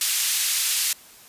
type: band-pass noise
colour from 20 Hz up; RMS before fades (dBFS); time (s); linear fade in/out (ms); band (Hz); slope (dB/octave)
white; -23; 0.01-0.93; 2; 2400 to 12000; 12
effects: white hiss -48 dBFS RMS until 1.28 s + resampled to 32000 Hz